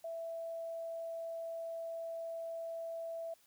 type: tone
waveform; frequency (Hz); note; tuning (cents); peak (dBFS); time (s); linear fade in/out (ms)
sine; 662; E5; +7; -39; 0.04-3.34; 5
effects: white hiss -68 dBFS RMS until 3.46 s